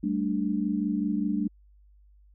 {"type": "chord", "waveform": "sine", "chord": "G suspended second", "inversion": "none", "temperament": "equal with one note detuned", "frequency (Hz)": [194.87, 220, 293.7], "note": ["G3", "A3", "D4"], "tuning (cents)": [-10, 0, 0], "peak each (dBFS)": -29, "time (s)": [0.03, 1.48], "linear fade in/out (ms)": 10, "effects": ["added 50 Hz sine -54 dBFS peak until 2.34 s"]}